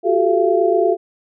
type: tone cluster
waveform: sine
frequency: 357 / 385.9 / 431.9 / 682 Hz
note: F4 / G4 / A4 / F5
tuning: +38 / -27 / -32 / -41 cents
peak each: -18 dBFS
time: 0.03-0.97 s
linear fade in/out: 50 ms
effects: none